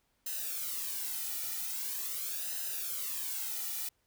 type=noise with flanger; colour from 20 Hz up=blue; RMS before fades=-37 dBFS; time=0.26-3.89 s; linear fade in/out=5 ms; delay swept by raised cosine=0.88 to 1.88 ms; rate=0.43 Hz; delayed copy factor=-0.8; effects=pink hiss -75 dBFS RMS until 4.06 s